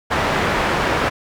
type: low-pass noise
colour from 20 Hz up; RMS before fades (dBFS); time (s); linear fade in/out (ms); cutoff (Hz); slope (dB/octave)
white; -19; 0.1-1.1; 20; 1500; 12
effects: none